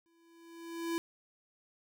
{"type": "tone with exponential growth", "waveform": "square", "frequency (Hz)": 334.3, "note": "E4", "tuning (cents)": 24, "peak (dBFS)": -31, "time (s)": [0.06, 0.98], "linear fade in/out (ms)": 0, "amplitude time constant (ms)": 200, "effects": []}